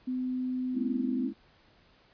sine tone, 254.6 Hz, C4, 47 cents flat, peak -29 dBFS, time 0.07-1.28 s, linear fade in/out 10 ms
sine chord, A# half-diminished seventh, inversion third, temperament equal, 207.7 / 233.1 / 277.2 / 329.6 Hz, G#3 / A#3 / C#4 / E4, 0 / 0 / 0 / 0 cents, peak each -37 dBFS, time 0.73-1.34 s, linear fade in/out 50 ms
effects pink hiss -62 dBFS RMS until 2.13 s + resampled to 11025 Hz

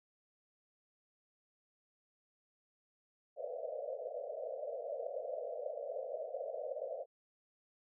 pink band-pass noise, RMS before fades -42 dBFS, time 3.36-7.06 s, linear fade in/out 50 ms, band 480 to 670 Hz, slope 96 dB/octave, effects none

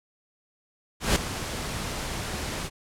pink noise with ADSR envelope, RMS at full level -20 dBFS, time 1-2.7 s, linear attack 160 ms, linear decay 4 ms, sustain -12 dB, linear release 41 ms, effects low-pass 10000 Hz 12 dB/octave

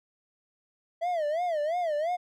triangle tone with vibrato, 650 Hz, E5, 24 cents flat, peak -24 dBFS, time 1.01-2.17 s, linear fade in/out 20 ms, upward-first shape sine, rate 2.9 Hz, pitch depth 180 cents each way, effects none

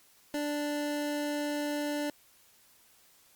25% pulse tone, 293.7 Hz, D4, in tune, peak -27 dBFS, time 0.34-2.1 s, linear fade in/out 2 ms, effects white hiss -62 dBFS RMS until 3.35 s + Opus 48 kbps

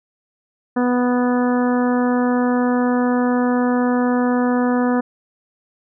harmonic tone, 246.9 Hz, B3, in tune, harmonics 1 / 2 / 3 / 4 / 5 / 6 / 7, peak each -16 / -22 / -26 / -28 / -30 / -32 / -33 dBFS, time 0.76-5.01 s, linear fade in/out 10 ms, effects none

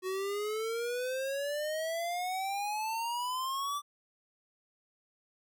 square exponential sweep, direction up, 368.9 to 1174.7 Hz, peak -33 dBFS, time 0.02-3.82 s, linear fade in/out 50 ms, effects none

